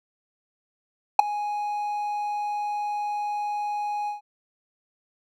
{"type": "tone with ADSR envelope", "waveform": "triangle", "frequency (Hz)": 830.6, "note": "G#5", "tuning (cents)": 0, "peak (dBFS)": -3, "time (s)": [1.19, 4.21], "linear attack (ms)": 4, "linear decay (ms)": 8, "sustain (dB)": -21, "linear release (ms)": 130, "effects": []}